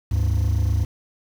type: tone pair together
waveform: triangle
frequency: 72.8 / 100.99 Hz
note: D2 / G#2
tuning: -15 / -48 cents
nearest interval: tritone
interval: 567 cents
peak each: -17 dBFS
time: 0.11-0.85 s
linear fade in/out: 10 ms
effects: tanh soft clip ceiling -13 dBFS + 7-bit